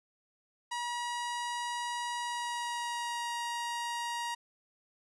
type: tone with pitch glide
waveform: sawtooth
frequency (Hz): 960 to 946.2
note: B5 to A#5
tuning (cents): -49 to +26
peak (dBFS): -30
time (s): 0.71-4.35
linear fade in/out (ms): 10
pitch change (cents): -25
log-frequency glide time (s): 2.19-3.36
effects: resampled to 24000 Hz